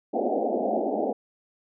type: band-pass noise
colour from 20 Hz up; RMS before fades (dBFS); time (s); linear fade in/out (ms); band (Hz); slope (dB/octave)
white; -26; 0.13-1.13; 10; 210 to 780; 96
effects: none